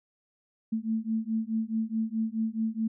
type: beating tone pair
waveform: sine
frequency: 220 / 224.7 Hz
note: A3 / A3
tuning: 0 / +37 cents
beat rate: 4.7 Hz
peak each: -30 dBFS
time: 0.72-2.88 s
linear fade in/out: 10 ms
effects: none